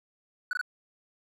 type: tone bursts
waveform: triangle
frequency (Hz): 1480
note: F#6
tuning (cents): 0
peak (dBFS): -25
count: 3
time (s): 0.51-0.613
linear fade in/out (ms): 2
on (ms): 21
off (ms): 20
effects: none